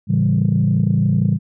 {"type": "chord", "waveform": "sine", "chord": "A dominant seventh", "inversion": "none", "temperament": "equal", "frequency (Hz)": [110, 138.59, 164.81, 196], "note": ["A2", "C#3", "E3", "G3"], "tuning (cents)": [0, 0, 0, 0], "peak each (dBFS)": -18, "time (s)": [0.07, 1.39], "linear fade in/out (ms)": 50, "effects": ["tanh soft clip ceiling -6 dBFS"]}